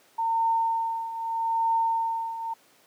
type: tone with tremolo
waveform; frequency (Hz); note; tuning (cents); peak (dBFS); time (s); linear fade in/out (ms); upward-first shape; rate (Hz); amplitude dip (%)
sine; 910; A#5; -42; -20; 0.18-2.54; 10; triangle; 0.8; 75
effects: pink hiss -59 dBFS RMS until 2.86 s + high-pass 300 Hz 12 dB/octave